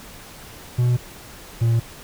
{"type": "tone pair in turn", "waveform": "triangle", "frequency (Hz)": [122.5, 115.62], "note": ["B2", "A#2"], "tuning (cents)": [-14, -14], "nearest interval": "minor second", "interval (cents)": 100, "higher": "first", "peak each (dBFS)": -13, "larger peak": "neither", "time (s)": [[0.78, 0.97], [1.61, 1.8]], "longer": "neither", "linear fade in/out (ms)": 10, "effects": ["pink hiss -41 dBFS RMS until 2.03 s"]}